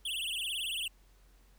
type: tone with vibrato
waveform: square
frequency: 3043 Hz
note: F#7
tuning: 48 cents sharp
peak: -34 dBFS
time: 0.05-0.88 s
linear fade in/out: 5 ms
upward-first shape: triangle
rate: 18 Hz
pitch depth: 260 cents each way
effects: added 45 Hz sine -59 dBFS peak until 1.58 s + pink hiss -68 dBFS RMS until 1.58 s